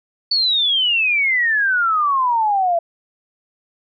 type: exponential sweep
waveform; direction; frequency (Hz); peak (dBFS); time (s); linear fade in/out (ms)
sine; down; 4516 to 664; -14; 0.31-2.79; 5
effects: none